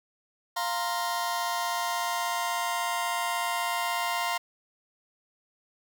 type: chord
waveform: sawtooth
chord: F suspended fourth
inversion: none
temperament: just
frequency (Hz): 698.5 / 931.3 / 1047.7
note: F5 / Bb5 / C6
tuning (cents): 0 / -2 / +2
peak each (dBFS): -28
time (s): 0.56-4.38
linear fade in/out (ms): 10
effects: none